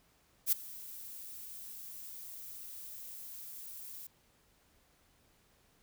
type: noise with ADSR envelope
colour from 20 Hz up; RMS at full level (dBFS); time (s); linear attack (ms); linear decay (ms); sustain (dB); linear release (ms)
violet; -26; 0.46-4.07; 62; 10; -21; 4
effects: pink hiss -69 dBFS RMS until 5.82 s